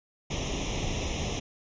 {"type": "noise with comb filter", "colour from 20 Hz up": "pink", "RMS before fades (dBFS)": -31, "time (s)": [0.3, 1.4], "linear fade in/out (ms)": 10, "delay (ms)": 0.33, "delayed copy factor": 0.9, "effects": ["resampled to 16000 Hz"]}